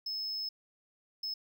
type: tone bursts at uneven times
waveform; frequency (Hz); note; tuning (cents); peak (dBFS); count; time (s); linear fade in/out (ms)
triangle; 5200; E8; -24; -33; 2; 0.06-0.49 / 1.23-1.34; 5
effects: none